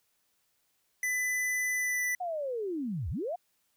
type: tone with pitch glide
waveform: square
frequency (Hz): 2000 to 1982.7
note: B6 to B6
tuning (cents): +21 to +6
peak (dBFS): -29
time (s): 1.03-2.15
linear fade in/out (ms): 2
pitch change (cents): -15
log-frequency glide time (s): 1.75-2.03
type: linear two-way sweep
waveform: sine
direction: down then up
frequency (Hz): 741 to 61.2 to 741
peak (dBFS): -31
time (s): 2.2-3.36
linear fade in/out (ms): 10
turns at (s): 3.1
effects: white hiss -74 dBFS RMS until 3.76 s